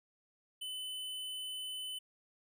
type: tone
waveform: square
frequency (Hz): 3020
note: F#7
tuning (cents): +35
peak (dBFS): -40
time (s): 0.61-1.99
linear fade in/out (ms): 10
effects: none